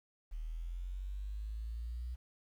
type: linear sweep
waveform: sine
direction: up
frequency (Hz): 38 to 61.74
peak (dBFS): -38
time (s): 0.31-2.16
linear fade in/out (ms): 20
effects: 11-bit